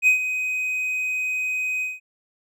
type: tone with ADSR envelope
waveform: triangle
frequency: 2511 Hz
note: D#7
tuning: 15 cents sharp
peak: -10 dBFS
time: 0.02-2 s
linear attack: 52 ms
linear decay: 110 ms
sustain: -11 dB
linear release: 180 ms
effects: none